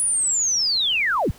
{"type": "linear sweep", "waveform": "sine", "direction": "down", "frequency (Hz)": [9956, 34.81], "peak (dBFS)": -18, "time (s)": [0, 1.31], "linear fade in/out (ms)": 0, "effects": ["pink hiss -48 dBFS RMS until 1.38 s"]}